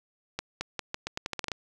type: accelerating click train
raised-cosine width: 0.2 ms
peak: -14 dBFS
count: 12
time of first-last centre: 0.39-1.517 s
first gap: 220 ms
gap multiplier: 0.83
effects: none